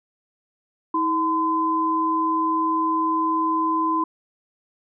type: tone pair together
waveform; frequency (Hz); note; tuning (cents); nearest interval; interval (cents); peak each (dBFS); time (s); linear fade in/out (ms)
sine; 321.3 / 1020.1; E4 / C6; -44 / -44; octave + minor sixth; 2000; -24 / -20; 0.94-4.04; 5
effects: none